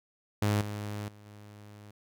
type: tone with level steps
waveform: sawtooth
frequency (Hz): 104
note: G#2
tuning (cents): +3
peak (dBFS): -21 / -31 / -47 / -44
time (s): 0.42-1.91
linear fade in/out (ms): 5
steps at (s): 0.61 / 1.08 / 1.26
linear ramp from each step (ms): 2
effects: none